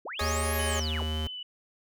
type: linear two-way sweep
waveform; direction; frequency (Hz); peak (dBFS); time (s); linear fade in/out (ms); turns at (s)
sine; up then down; 245.4 to 11980 to 245.4; -35; 0.05-1.03; 5; 0.56
type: chord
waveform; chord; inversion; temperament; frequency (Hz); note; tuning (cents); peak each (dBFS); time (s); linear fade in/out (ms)
15% pulse; Ab suspended fourth; none; equal; 415.3 / 554.4 / 622.3; Ab4 / Db5 / Eb5; 0 / 0 / 0; -28; 0.19-0.8; 5
type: tone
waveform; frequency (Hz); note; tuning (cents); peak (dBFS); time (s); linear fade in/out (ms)
square; 77.78; D#2; 0; -30; 0.21-1.27; 0
type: tone with vibrato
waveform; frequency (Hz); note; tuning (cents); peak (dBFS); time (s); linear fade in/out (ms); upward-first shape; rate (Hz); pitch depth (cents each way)
sine; 3000; F#7; +23; -36; 0.59-1.43; 5; sine; 2; 29
effects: none